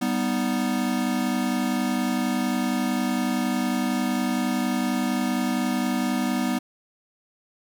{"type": "chord", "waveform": "square", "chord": "G augmented", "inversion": "none", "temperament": "equal", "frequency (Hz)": [196, 246.9, 311.1], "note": ["G3", "B3", "D#4"], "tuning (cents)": [0, 0, 0], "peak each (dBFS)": [-29, -25, -31], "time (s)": [0.01, 6.59], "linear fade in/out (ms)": 10, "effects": []}